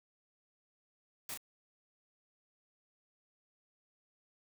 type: noise with echo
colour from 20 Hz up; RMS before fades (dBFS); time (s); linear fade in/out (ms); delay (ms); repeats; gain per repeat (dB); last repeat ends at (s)
white; -42; 1.29-1.34; 2; 35; 1; -3; 1.375
effects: none